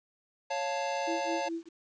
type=chord; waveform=square; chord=Db augmented; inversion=none; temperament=equal; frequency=554.4 / 698.5 / 880 Hz; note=Db5 / F5 / A5; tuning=0 / 0 / 0 cents; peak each=-35 / -37 / -35 dBFS; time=0.5-1.49 s; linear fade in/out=10 ms
type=tone with tremolo; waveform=sine; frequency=332.2 Hz; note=E4; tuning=13 cents sharp; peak=-31 dBFS; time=1.07-1.69 s; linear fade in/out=10 ms; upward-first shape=sine; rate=4.8 Hz; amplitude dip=100%
effects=resampled to 16000 Hz + 10-bit